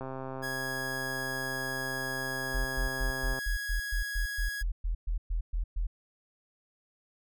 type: click train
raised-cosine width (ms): 1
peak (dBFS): -25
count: 447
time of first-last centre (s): 0.01-3.389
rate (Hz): 132
type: tone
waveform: 45% pulse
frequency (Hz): 1661.2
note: G#6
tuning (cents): 0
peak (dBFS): -34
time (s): 0.42-4.63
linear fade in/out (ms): 20
type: tone bursts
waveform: sine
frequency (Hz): 41.15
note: E1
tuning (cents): -2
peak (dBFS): -27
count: 15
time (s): 2.54-5.87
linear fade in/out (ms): 10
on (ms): 110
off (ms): 120
effects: none